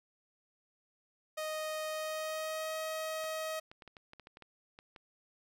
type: tone with pitch glide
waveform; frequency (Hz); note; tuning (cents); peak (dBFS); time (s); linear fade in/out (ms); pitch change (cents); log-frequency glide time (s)
sawtooth; 622.3 to 632.4; D#5 to D#5; 0 to +28; -32; 1.37-3.6; 10; +28; 1.89-2.76
type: clicks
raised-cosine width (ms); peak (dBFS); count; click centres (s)
0.3; -35; 12; 3.241 / 3.715 / 3.822 / 3.877 / 3.968 / 4.134 / 4.197 / 4.271 / 4.371 / 4.423 / 4.789 / 4.962
effects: none